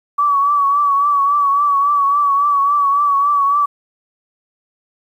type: tone with vibrato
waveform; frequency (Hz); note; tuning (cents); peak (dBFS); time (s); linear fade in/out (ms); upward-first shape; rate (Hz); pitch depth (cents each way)
sine; 1139; C#6; +47; -11; 0.18-3.66; 10; triangle; 3.6; 56
effects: 8-bit